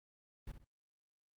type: noise with echo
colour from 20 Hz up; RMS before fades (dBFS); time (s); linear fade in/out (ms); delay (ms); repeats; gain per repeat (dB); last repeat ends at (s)
brown; -44; 0.47-0.52; 5; 63; 2; -9; 0.646
effects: Opus 24 kbps